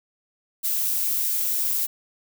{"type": "noise", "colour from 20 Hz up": "violet", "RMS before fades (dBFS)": -24, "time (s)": [0.63, 1.87], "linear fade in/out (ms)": 20, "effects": []}